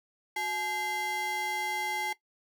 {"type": "ring-modulated tone", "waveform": "square", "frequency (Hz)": 609, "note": "D#5", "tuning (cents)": -37, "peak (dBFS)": -28, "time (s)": [0.36, 2.13], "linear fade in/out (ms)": 5, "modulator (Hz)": 1460, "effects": ["noise-tail reverb RT60 0.1 s tail -17 dB re dry"]}